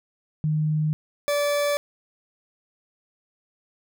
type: tone pair in turn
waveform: sine / 40% pulse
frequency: 153.8 / 579.3 Hz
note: D#3 / D5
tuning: -20 / -24 cents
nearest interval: octave + major seventh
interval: 2296 cents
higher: second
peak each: -20 dBFS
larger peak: neither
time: 0.44-0.93 / 1.28-1.77 s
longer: neither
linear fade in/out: 0 ms
effects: none